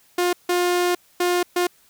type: tone bursts at uneven times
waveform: sawtooth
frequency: 354.9 Hz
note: F4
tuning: 28 cents sharp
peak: -14 dBFS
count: 4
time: 0.18-0.33 / 0.49-0.95 / 1.2-1.43 / 1.56-1.67 s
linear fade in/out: 5 ms
effects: white hiss -57 dBFS RMS until 1.89 s

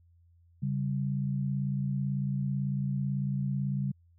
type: tone pair together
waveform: sine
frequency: 137.95 / 196 Hz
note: C#3 / G3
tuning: -8 / 0 cents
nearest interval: tritone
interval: 608 cents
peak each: -29 / -33 dBFS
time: 0.62-3.92 s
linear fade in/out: 10 ms
effects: added 85 Hz sine -59 dBFS peak until 4.18 s

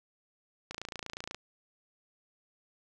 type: click train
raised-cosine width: 0.2 ms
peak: -21 dBFS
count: 19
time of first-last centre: 0.71-1.346 s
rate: 28.3 Hz
effects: none

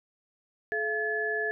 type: tone cluster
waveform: sine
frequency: 429.7 / 683 / 1717 Hz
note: A4 / F5 / A6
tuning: -41 / -39 / -43 cents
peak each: -32 / -36 / -29 dBFS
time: 0.72-1.51 s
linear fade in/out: 0 ms
effects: none

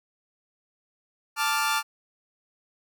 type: chord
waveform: sawtooth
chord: D minor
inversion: second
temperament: equal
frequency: 880 / 1174.7 / 1396.9 Hz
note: A5 / D6 / F6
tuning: 0 / 0 / 0 cents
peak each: -24 / -24 / -24 dBFS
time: 1.36-1.83 s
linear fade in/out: 50 ms
effects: none

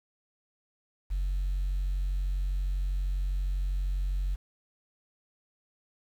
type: tone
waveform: sine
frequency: 46.25 Hz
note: F#1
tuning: in tune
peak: -25 dBFS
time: 1.1-4.36 s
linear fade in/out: 20 ms
effects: tanh soft clip ceiling -24 dBFS + 9-bit

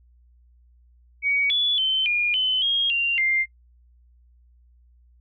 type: tone with pitch steps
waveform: sine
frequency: 2254 / 3429 / 3077 / 2425 / 3039 / 3258 / 2773 / 2102 Hz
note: C#7 / A7 / G7 / D#7 / F#7 / G#7 / F7 / C7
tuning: +28 / -45 / -33 / -45 / +46 / -34 / -13 / +7 cents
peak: -19 dBFS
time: 1.22-3.46 s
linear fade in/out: 50 ms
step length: 280 ms
effects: noise-tail reverb RT60 0.1 s tail -21 dB re dry + added 60 Hz sine -53 dBFS peak until 5.2 s

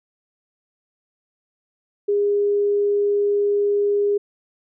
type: tone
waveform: sine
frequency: 408.1 Hz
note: G#4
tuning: 30 cents flat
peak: -16 dBFS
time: 2.08-4.18 s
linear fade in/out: 10 ms
effects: none

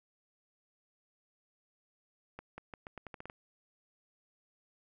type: accelerating click train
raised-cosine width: 0.5 ms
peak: -29 dBFS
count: 10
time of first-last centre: 2.39-3.299 s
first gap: 190 ms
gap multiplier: 0.83
effects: none

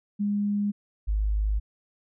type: tone pair in turn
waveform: sine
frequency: 204.7 / 51.98 Hz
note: G#3 / G#1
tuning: -25 / +2 cents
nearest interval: 2 octaves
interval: 2373 cents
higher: first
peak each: -23 / -22 dBFS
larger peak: second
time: 0.19-0.72 / 1.07-1.6 s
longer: neither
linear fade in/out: 20 ms
effects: none

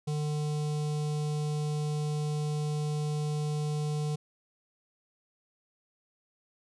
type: tone with notch filter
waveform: square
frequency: 150 Hz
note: D3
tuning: 37 cents sharp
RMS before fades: -31 dBFS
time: 0.07-4.16 s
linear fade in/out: 10 ms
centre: 1700 Hz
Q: 0.62
effects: resampled to 24000 Hz

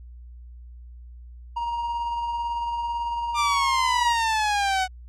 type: tone with tremolo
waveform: triangle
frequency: 942 Hz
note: A#5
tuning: 18 cents sharp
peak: -22 dBFS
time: 1.56-4.13 s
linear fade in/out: 10 ms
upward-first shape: sine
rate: 18 Hz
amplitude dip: 30%
type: exponential sweep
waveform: sawtooth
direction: down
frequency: 1199 to 740 Hz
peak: -17 dBFS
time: 3.34-4.88 s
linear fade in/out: 50 ms
effects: added 60 Hz sine -40 dBFS peak until 5.08 s + low-pass 7000 Hz 12 dB/octave

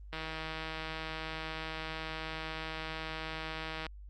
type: click train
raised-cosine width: 0.3 ms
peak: -23 dBFS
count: 595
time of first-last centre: 0.13-3.866 s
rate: 159 Hz
effects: added 50 Hz sine -46 dBFS peak until 4.09 s + Opus 32 kbps

